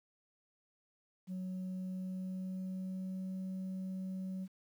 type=tone with pitch glide; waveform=sine; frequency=185 to 188.02 Hz; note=F#3 to F#3; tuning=0 to +28 cents; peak=-35 dBFS; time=1.27-4.48 s; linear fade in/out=50 ms; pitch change=+28 cents; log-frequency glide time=1.4-3.36 s; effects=tanh soft clip ceiling -37 dBFS + 11-bit